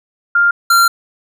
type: tone pair in turn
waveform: sine / square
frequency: 1400 / 1378.3 Hz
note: F6 / F6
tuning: +4 / -23 cents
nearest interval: unison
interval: 27 cents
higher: first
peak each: -8 dBFS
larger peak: neither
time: 0.35-0.51 / 0.7-0.88 s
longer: second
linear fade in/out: 5 ms
effects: none